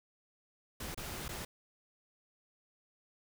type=noise with dropouts; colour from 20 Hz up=pink; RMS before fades=-42 dBFS; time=0.8-1.45 s; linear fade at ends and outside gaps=5 ms; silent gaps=0.946-0.974 / 1.282-1.289 s; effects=none